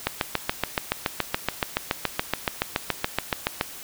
click train, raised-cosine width 0.3 ms, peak -5 dBFS, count 26, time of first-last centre 0.07-3.611 s, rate 7.06 Hz, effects white hiss -40 dBFS RMS until 3.83 s

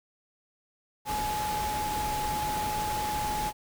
sine tone in noise, 845 Hz, G#5, 30 cents sharp, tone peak -29 dBFS, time 1.05-3.53 s, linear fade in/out 50 ms, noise pink, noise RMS -35 dBFS, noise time 1.05-3.53 s, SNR +3 dB, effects none

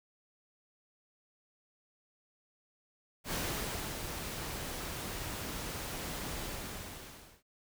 pink noise with ADSR envelope, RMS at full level -35 dBFS, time 3.24-7.43 s, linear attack 83 ms, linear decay 620 ms, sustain -5 dB, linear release 990 ms, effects none

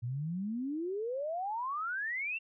sine exponential sweep, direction up, 114.3 to 2767 Hz, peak -33 dBFS, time 0.02-2.39 s, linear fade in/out 20 ms, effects none

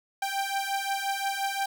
sawtooth beating tone pair, 784 / 789.7 Hz, G5 / G5, 0 / +13 cents, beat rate 5.7 Hz, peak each -27 dBFS, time 0.22-1.66 s, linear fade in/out 5 ms, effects none

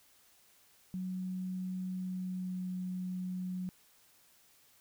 sine tone with pitch glide, 185 to 183.3 Hz, F#3 to F#3, 0 to -16 cents, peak -35 dBFS, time 0.94-3.69 s, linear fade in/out 0 ms, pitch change -16 cents, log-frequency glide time 1.93-2.69 s, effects white hiss -65 dBFS RMS until 4.8 s

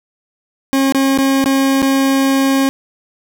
40% pulse tone with dropouts, 270.6 Hz, C#4, 42 cents flat, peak -10 dBFS, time 0.73-2.69 s, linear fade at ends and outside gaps 0 ms, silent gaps 0.923-0.947 / 1.176-1.186 / 1.441-1.459 / 1.82-1.827 s, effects none

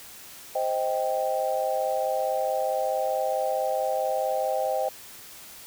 sine chord, C minor, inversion none, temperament just, 523.3 / 627.9 / 784.9 Hz, C5 / Eb5 / G5, 0 / +16 / +2 cents, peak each -28 dBFS, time 0.55-4.89 s, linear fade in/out 5 ms, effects white hiss -45 dBFS RMS until 5.66 s

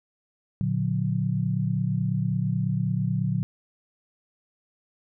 sine chord, Bb augmented, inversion none, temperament just, 116.54 / 145.68 / 182.1 Hz, Bb2 / D3 / F#3, 0 / -14 / -27 cents, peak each -27 dBFS, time 0.61-3.43 s, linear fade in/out 0 ms, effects none

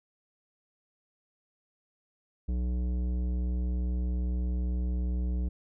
sine tone with tanh clipping, 61.2 Hz, B1, 15 cents flat, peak -29 dBFS, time 2.48-5.49 s, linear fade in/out 10 ms, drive 13 dB, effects none

